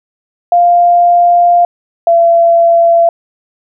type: tone pair in turn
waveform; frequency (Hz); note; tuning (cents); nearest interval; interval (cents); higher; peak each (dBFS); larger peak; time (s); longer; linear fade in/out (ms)
sine; 698.5 / 677; F5 / E5; 0 / +46; minor second; 54; first; -4; neither; 0.52-1.65 / 2.07-3.09; first; 2
effects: none